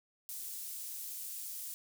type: high-pass noise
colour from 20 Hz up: pink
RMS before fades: -43 dBFS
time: 0.29-1.74 s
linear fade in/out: 0 ms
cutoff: 9500 Hz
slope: 12 dB/octave
effects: none